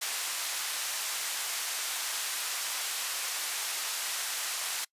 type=band-pass noise; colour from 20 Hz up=white; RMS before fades=-34 dBFS; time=0.01-4.85 s; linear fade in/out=10 ms; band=830 to 10000 Hz; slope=12 dB/octave; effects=noise-tail reverb RT60 0.1 s tail -24 dB re dry + resampled to 32000 Hz